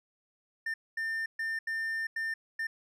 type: tone bursts at uneven times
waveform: triangle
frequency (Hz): 1800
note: A6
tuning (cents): +39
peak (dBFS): -29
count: 6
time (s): 0.66-0.74 / 0.97-1.26 / 1.39-1.59 / 1.67-2.07 / 2.16-2.34 / 2.59-2.67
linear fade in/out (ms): 5
effects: none